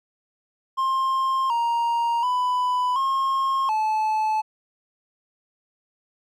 triangle tone with pitch steps, 1060 / 936 / 996 / 1075 / 867 Hz, C6 / A#5 / B5 / C6 / A5, +22 / +7 / +14 / +47 / -26 cents, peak -18 dBFS, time 0.77-4.42 s, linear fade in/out 20 ms, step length 730 ms, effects none

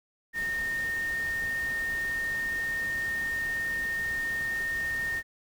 sine tone in noise, 1834 Hz, A#6, 29 cents flat, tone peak -28 dBFS, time 0.33-5.23 s, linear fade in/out 50 ms, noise pink, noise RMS -43 dBFS, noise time 0.33-5.23 s, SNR +12 dB, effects none

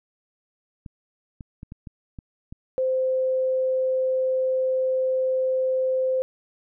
clicks, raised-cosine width 5 ms, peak -25 dBFS, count 7, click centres 0.862 / 1.408 / 1.631 / 1.721 / 1.872 / 2.188 / 2.525 s
sine tone, 519 Hz, C5, 14 cents flat, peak -20 dBFS, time 2.78-6.22 s, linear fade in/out 0 ms
effects none

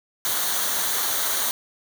white noise with comb filter, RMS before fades -24 dBFS, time 0.25-1.51 s, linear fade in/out 0 ms, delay 0.39 ms, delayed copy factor -0.6, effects none

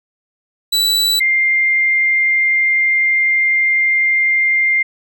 40% pulse / sine tone pair in turn, 3951 / 2104 Hz, B7 / C7, 0 / +9 cents, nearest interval major seventh, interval 1091 cents, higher first, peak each -11 dBFS, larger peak neither, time 0.72-1.2 / 1.2-4.83 s, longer second, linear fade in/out 10 ms, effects none

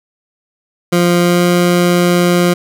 20% pulse tone with pitch glide, 174.61 to 176.03 Hz, F3 to F3, 0 to +14 cents, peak -4 dBFS, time 0.92-2.54 s, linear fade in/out 10 ms, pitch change +14 cents, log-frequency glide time 1.21-1.43 s, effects none

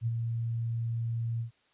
sine tone with ADSR envelope, 115.7 Hz, A#2, 13 cents flat, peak -25 dBFS, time 0.01-1.51 s, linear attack 56 ms, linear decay 36 ms, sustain -4 dB, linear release 110 ms, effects white hiss -68 dBFS RMS until 1.73 s + resampled to 8000 Hz

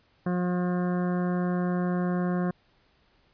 harmonic tone, 178.8 Hz, F3, 41 cents sharp, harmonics 1 / 2 / 3 / 4 / 6 / 7 / 8 / 9 / 10, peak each -25 / -33 / -37 / -38 / -40 / -47 / -45 / -45 / -50 dBFS, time 0.26-2.51 s, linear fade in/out 5 ms, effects pink hiss -65 dBFS RMS until 3.33 s + resampled to 11025 Hz

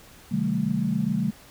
sine chord, A half-diminished seventh, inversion first, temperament equal with one note detuned, 130.81 / 155.56 / 192.52 / 220 Hz, C3 / Eb3 / G3 / A3, 0 / 0 / -31 / 0 cents, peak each -32 / -29 / -26 / -26 dBFS, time 0.31-1.31 s, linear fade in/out 10 ms, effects pink hiss -50 dBFS RMS until 1.5 s

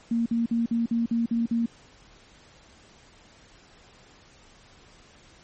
sine tone bursts, 232 Hz, A#3, 8 cents flat, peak -21 dBFS, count 8, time 0.11-1.66 s, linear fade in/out 5 ms, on 150 ms, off 50 ms, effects pink hiss -54 dBFS RMS until 5.43 s + MP3 32 kbps

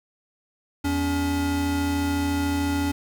square tone pair together, 83.08 / 283.1 Hz, E2 / C#4, +14 / +37 cents, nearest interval octave + major sixth, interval 2123 cents, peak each -28 / -24 dBFS, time 0.84-2.92 s, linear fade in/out 10 ms, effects 9-bit

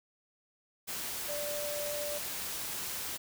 sine tone in noise, 587.3 Hz, D5, in tune, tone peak -36 dBFS, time 1.28-2.19 s, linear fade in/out 20 ms, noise white, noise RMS -38 dBFS, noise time 0.87-3.18 s, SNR -1 dB, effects none

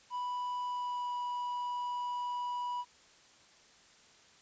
triangle tone with pitch glide, 987 to 978.5 Hz, B5 to B5, -1 to -16 cents, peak -32 dBFS, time 0.1-2.85 s, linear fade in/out 50 ms, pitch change -15 cents, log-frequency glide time 0.64-1.14 s, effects white hiss -61 dBFS RMS until 4.41 s + resampled to 16000 Hz

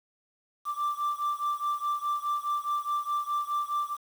sine beating tone pair, 1174.7 / 1179.5 Hz, D6 / D6, 0 / +7 cents, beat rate 4.8 Hz, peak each -28 / -29 dBFS, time 0.65-3.97 s, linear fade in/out 50 ms, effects tanh soft clip ceiling -24 dBFS + 8-bit

